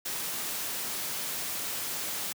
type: noise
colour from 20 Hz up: white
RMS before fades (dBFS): -34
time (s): 0.05-2.33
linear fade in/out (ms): 10
effects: high-pass 100 Hz 12 dB/octave